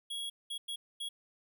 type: tone bursts at uneven times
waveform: square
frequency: 3322 Hz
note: G#7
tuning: in tune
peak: -37 dBFS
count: 4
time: 0.1-0.3 / 0.5-0.58 / 0.68-0.76 / 1-1.09 s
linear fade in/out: 10 ms
effects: none